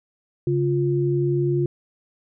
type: tone pair together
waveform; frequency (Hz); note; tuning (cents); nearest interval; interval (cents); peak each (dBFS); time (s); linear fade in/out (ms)
sine; 139.29 / 351; C#3 / F4; +9 / +9; octave + major third; 1600; -21; 0.47-1.66; 2
effects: none